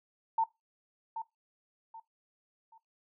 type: tone with echo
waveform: sine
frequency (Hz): 900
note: A5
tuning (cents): +39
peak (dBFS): -24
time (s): 0.38-0.44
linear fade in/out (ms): 5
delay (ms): 780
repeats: 3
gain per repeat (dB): -10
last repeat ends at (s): 2.78
effects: noise-tail reverb RT60 0.2 s tail -20 dB re dry